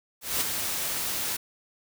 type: noise with ADSR envelope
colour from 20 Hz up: white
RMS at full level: -25 dBFS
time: 0.21-1.37 s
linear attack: 200 ms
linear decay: 16 ms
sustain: -5 dB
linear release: 10 ms
effects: none